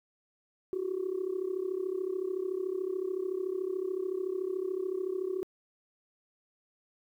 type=tone with amplitude modulation; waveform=sine; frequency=373.7 Hz; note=F#4; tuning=17 cents sharp; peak=-26 dBFS; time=0.73-5.43 s; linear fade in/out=0 ms; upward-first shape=sine; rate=33.7 Hz; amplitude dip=85%; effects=tanh soft clip ceiling -24 dBFS + 11-bit